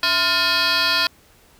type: tone with frequency modulation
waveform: sine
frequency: 2899 Hz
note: F#7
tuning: 36 cents flat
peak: -13 dBFS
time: 0.03-1.07 s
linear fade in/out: 2 ms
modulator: 373 Hz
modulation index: 5.3
effects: tanh soft clip ceiling -15 dBFS + pink hiss -53 dBFS RMS until 1.59 s